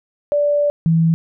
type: tone pair in turn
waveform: sine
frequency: 583 / 163.9 Hz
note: D5 / E3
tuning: -13 / -10 cents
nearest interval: octave + minor seventh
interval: 2197 cents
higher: first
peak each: -13 / -11 dBFS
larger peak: second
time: 0.32-0.7 / 0.86-1.14 s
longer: first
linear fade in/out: 0 ms
effects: none